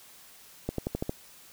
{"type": "accelerating click train", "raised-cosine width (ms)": 2, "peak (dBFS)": -16, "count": 6, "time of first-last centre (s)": [0.69, 1.094], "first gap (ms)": 93, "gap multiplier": 0.93, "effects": ["white hiss -53 dBFS RMS until 1.52 s"]}